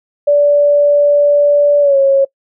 sine tone with pitch glide, 580 to 547.4 Hz, D5 to C#5, -22 to -22 cents, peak -6 dBFS, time 0.27-2.25 s, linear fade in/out 10 ms, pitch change -100 cents, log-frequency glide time 1.81-1.97 s, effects noise-tail reverb RT60 0.1 s tail -24 dB re dry

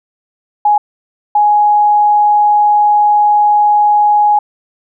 sine tone bursts at uneven times, 834 Hz, G#5, 7 cents sharp, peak -6 dBFS, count 2, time 0.65-0.78 / 1.35-4.39 s, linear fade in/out 5 ms, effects none

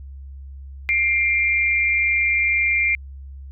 sine tone pair together, 2110 / 2368 Hz, C7 / D7, +14 / +14 cents, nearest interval major second, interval 200 cents, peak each -19 dBFS, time 0.89-2.95 s, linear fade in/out 0 ms, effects added 68 Hz sine -34 dBFS peak until 3.51 s

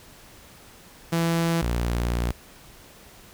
sawtooth tone pair in turn, 166.9 / 59.08 Hz, E3 / A#1, +22 / +24 cents, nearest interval octave + tritone, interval 1798 cents, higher first, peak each -17 / -19 dBFS, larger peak first, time 1.12-1.62 / 1.62-2.32 s, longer second, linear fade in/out 10 ms, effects pink hiss -49 dBFS RMS until 3.33 s

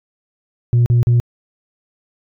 sine tone bursts, 119.8 Hz, A#2, 48 cents sharp, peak -7 dBFS, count 3, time 0.73-1.2 s, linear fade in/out 0 ms, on 130 ms, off 40 ms, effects tanh soft clip ceiling -8 dBFS

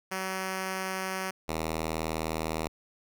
5% pulse tone pair in turn, 189 / 79.9 Hz, F#3 / D#2, +37 / +47 cents, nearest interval octave + minor third, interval 1490 cents, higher first, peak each -20 / -19 dBFS, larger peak second, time 0.11-1.31 / 1.48-2.68 s, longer neither, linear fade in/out 10 ms, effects none

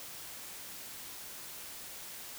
silence, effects white hiss -46 dBFS RMS until 2.38 s

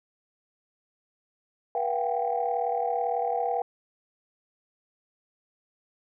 sine tone cluster, 482.1 / 687 / 759 / 797 Hz, B4 / F5 / F#5 / G5, -42 / -29 / +44 / +28 cents, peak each -30 dBFS, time 1.75-3.62 s, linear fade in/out 2 ms, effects tanh soft clip ceiling -15 dBFS

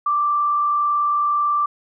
sine tone with frequency modulation, 1174.7 Hz, D6, in tune, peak -16 dBFS, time 0.06-1.66 s, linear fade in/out 5 ms, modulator 41.8 Hz, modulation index 0.32, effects none

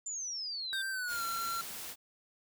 sine exponential sweep, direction down, 7250 to 3515 Hz, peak -36 dBFS, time 0.06-0.82 s, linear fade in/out 5 ms
square tone with pitch glide, 1568 to 1365 Hz, G6 to F6, 0 to -40 cents, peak -35 dBFS, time 0.73-1.61 s, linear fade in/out 0 ms, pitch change -240 cents, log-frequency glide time 0.9-1.23 s
white noise, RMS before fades -43 dBFS, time 1.07-1.96 s, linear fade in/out 50 ms
effects none

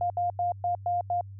sine tone bursts at uneven times, 704 Hz, F5, 14 cents sharp, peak -24 dBFS, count 6, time 0.01-0.1 / 0.17-0.3 / 0.39-0.52 / 0.64-0.75 / 0.86-1.01 / 1.1-1.21 s, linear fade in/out 2 ms, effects added 98 Hz sine -40 dBFS peak until 1.39 s

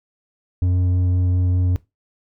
square tone with low-pass filter, 90.5 Hz, F#2, 38 cents flat, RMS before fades -18 dBFS, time 0.62-1.76 s, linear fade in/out 0 ms, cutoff 220 Hz, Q 0.65, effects noise-tail reverb RT60 0.2 s tail -18 dB re dry

